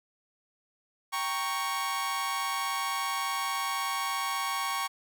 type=chord; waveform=sawtooth; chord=G diminished; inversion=none; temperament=equal; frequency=784 / 932.3 / 1108.7 Hz; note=G5 / Bb5 / Db6; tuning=0 / 0 / 0 cents; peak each=-33 / -33 / -27 dBFS; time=1.12-4.88 s; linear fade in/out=20 ms; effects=none